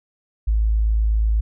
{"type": "tone", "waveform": "sine", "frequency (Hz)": 54.1, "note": "A1", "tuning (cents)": -29, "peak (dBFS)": -15, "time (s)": [0.47, 1.41], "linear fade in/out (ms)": 10, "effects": []}